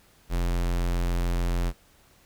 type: tone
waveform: square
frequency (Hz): 43.53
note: F1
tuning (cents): -5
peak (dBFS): -24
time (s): 0.29-1.73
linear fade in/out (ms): 50
effects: pink hiss -59 dBFS RMS until 2.25 s